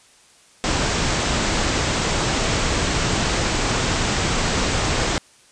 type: low-pass noise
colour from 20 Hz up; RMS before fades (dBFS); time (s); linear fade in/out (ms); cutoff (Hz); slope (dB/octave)
pink; -21; 0.64-5.18; 0; 8200; 96
effects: white hiss -52 dBFS RMS until 5.51 s + resampled to 22050 Hz